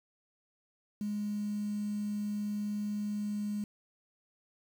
triangle tone, 207.7 Hz, G#3, in tune, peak -28 dBFS, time 1.01-3.64 s, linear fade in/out 2 ms, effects tanh soft clip ceiling -30 dBFS + 9-bit

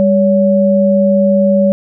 sine tone pair together, 199.76 / 565 Hz, G3 / C#5, +33 / +33 cents, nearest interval octave + tritone, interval 1800 cents, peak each -10 dBFS, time 0-1.72 s, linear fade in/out 0 ms, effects none

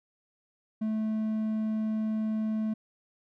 triangle tone, 217.7 Hz, A3, 18 cents flat, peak -25 dBFS, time 0.81-2.74 s, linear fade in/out 10 ms, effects none

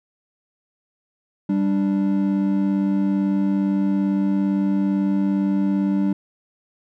triangle tone pair together, 196 / 293.7 Hz, G3 / D4, 0 / 0 cents, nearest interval perfect fifth, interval 700 cents, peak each -17 / -20 dBFS, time 1.49-6.13 s, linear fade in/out 5 ms, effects none

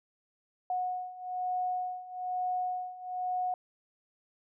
sine beating tone pair, 730 / 731.1 Hz, F#5 / F#5, -24 / -21 cents, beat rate 1.1 Hz, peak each -36 / -33 dBFS, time 0.7-3.54 s, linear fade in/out 2 ms, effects none

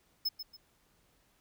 square tone with echo, 5190 Hz, E8, 28 cents flat, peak -29 dBFS, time 0.25-0.29 s, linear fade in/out 10 ms, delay 140 ms, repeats 2, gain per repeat -10 dB, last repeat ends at 0.57 s, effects pink hiss -70 dBFS RMS until 1.4 s

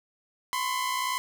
sawtooth tone pair together, 1010 / 1070.9 Hz, B5 / C6, +39 / +40 cents, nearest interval minor second, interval 101 cents, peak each -25 / -28 dBFS, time 0.53-1.18 s, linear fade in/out 0 ms, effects none

